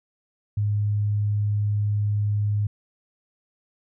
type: tone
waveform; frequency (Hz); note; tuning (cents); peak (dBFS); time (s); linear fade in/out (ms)
sine; 103.83; G#2; 0; -20; 0.57-2.67; 5
effects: none